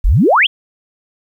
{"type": "exponential sweep", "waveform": "sine", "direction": "up", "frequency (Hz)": [32, 3520], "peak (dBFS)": -7, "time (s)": [0.04, 0.47], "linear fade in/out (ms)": 10, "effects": ["8-bit"]}